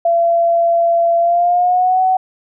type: tone with pitch glide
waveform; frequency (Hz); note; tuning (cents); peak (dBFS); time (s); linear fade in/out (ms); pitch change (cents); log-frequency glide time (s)
sine; 679 to 749.1; F5 to F#5; -49 to +21; -10; 0.05-2.17; 5; +170; 1.18-2.02
effects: none